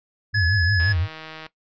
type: tone with vibrato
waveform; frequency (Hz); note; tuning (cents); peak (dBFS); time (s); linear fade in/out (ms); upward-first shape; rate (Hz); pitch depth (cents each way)
sine; 94; F#2; +28; -19; 0.33-1.08; 50; triangle; 5.7; 280
type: tone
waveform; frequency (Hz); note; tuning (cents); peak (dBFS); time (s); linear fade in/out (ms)
square; 1701; G#6; +41; -19; 0.34-0.93; 10
type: click train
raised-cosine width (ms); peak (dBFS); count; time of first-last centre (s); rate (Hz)
0.3; -21; 106; 0.8-1.465; 158
effects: noise-tail reverb RT60 0.1 s tail -17 dB re dry + resampled to 16000 Hz